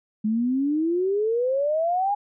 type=exponential sweep; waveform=sine; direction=up; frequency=210 to 830.6 Hz; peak=-20 dBFS; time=0.24-2.15 s; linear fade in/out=10 ms; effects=none